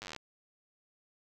slowing click train, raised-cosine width 0.2 ms, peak -25 dBFS, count 13, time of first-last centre 0.02-0.163 s, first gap 9 ms, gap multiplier 1.05, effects none

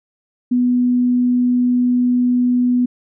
sine tone, 246.9 Hz, B3, in tune, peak -12 dBFS, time 0.51-2.86 s, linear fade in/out 10 ms, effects none

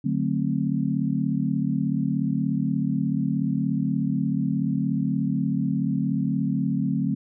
sine chord, D dominant seventh, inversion none, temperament just, 146.83 / 183.54 / 220.2 / 264.3 Hz, D3 / F#3 / A3 / C4, 0 / -14 / +2 / +18 cents, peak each -27 dBFS, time 0.04-7.15 s, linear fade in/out 10 ms, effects none

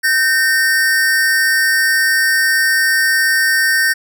square tone pair together, 1547 / 1828.6 Hz, G6 / A#6, -23 / -34 cents, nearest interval minor third, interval 289 cents, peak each -16 / -14 dBFS, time 0.03-3.94 s, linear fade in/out 20 ms, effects none

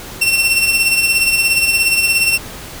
sawtooth tone with tremolo, 2710 Hz, E7, 47 cents sharp, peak -6 dBFS, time 0.21-2.38 s, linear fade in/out 10 ms, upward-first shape sine, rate 17 Hz, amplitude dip 50%, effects pink hiss -31 dBFS RMS until 2.8 s

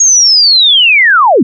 sine linear sweep, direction down, 6645 to 190 Hz, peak -3 dBFS, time 0-1.43 s, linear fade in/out 5 ms, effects none

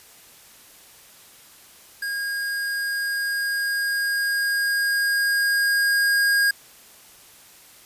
square tone with level ramp, 1628 Hz, G#6, 35 cents flat, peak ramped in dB -26 to -17 dBFS, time 2.02-6.51 s, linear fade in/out 5 ms, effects white hiss -49 dBFS RMS until 7.85 s + resampled to 32000 Hz

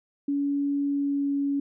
sine tone with pitch glide, 283.1 to 281 Hz, C#4 to C#4, +37 to +24 cents, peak -23 dBFS, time 0.28-1.6 s, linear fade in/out 5 ms, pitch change -13 cents, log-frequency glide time 0.85-1.36 s, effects none

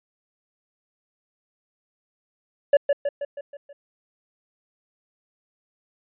triangle tone with echo, 570 Hz, C#5, 48 cents sharp, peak -9 dBFS, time 2.73-2.77 s, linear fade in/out 5 ms, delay 160 ms, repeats 6, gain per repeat -5 dB, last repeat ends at 3.73 s, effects resampled to 8000 Hz

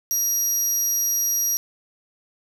30% pulse tone, 5740 Hz, F8, 47 cents sharp, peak -16 dBFS, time 0.11-1.57 s, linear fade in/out 0 ms, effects 7-bit

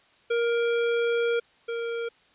square tone pair in turn, 469.1 / 465.6 Hz, A#4 / A#4, +11 / -2 cents, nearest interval unison, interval 13 cents, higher first, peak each -23 / -29 dBFS, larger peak first, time 0.3-1.4 / 1.68-2.09 s, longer first, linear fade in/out 10 ms, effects white hiss -60 dBFS RMS until 2.34 s + resampled to 8000 Hz

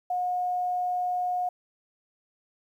sine tone, 722 Hz, F#5, 43 cents flat, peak -25 dBFS, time 0.1-1.49 s, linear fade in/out 5 ms, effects 10-bit

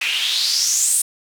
white noise with band-pass filter sweep, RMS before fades -19 dBFS, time 0.01-1.02 s, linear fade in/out 5 ms, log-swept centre 2400 to 9400 Hz, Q 5, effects none

